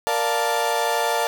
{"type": "chord", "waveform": "35% pulse", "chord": "Bb major seventh", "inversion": "none", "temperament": "equal", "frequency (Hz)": [466.2, 587.3, 698.5, 880], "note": ["Bb4", "D5", "F5", "A5"], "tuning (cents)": [0, 0, 0, 0], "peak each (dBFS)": [-25, -25, -24, -22], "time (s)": [0.07, 1.27], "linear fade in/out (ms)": 0, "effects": []}